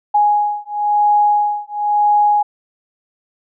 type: beating tone pair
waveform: sine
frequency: 830.6 / 831.58 Hz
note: G#5 / G#5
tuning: 0 / +2 cents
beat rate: 0.98 Hz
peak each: -15 dBFS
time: 0.14-2.43 s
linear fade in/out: 10 ms
effects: none